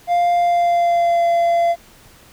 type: tone with pitch glide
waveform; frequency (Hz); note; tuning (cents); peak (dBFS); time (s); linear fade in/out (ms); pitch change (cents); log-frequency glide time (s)
triangle; 699 to 683.8; F5 to F5; +1 to -37; -11; 0.07-1.76; 50; -38; 0.36-1.27
effects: pink hiss -47 dBFS RMS until 2.32 s